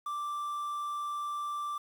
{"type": "tone with quantisation", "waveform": "triangle", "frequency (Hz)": 1174.7, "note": "D6", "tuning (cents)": 0, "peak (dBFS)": -31, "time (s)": [0.06, 1.78], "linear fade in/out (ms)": 5, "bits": 9, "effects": []}